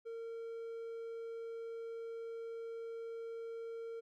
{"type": "tone", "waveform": "triangle", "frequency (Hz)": 458.2, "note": "A#4", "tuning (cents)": -30, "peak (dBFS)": -40, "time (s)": [0.05, 4.01], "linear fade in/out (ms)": 20, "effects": []}